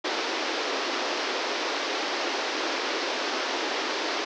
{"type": "band-pass noise", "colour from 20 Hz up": "pink", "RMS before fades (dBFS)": -29, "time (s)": [0.04, 4.25], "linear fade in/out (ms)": 10, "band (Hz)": [290, 5700], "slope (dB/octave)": 48, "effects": []}